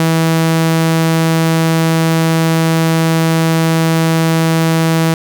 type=tone; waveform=sawtooth; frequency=162.8 Hz; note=E3; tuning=21 cents flat; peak=-6 dBFS; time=0-5.14 s; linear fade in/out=2 ms; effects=none